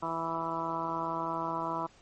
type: harmonic tone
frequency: 164.81 Hz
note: E3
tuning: in tune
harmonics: 1 / 2 / 3 / 4 / 5 / 6 / 7 / 8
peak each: -43 / -39 / -45 / -39 / -42 / -34 / -40 / -40 dBFS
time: 0.02-1.87 s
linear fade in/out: 10 ms
effects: pink hiss -60 dBFS RMS until 2.01 s + MP3 32 kbps